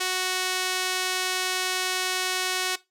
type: tone with band-pass filter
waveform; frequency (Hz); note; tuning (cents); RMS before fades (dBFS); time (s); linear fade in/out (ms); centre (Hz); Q
sawtooth; 370; F#4; 0; -27; 0-2.76; 10; 5100; 0.55
effects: noise-tail reverb RT60 0.2 s tail -18 dB re dry